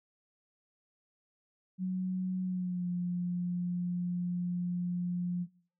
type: tone with pitch glide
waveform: sine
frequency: 185 to 177.05 Hz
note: F#3 to F3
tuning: 0 to +24 cents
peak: -30 dBFS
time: 1.78-5.47 s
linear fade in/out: 50 ms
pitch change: -76 cents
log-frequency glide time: 2.43-2.88 s
effects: noise-tail reverb RT60 0.5 s tail -21 dB re dry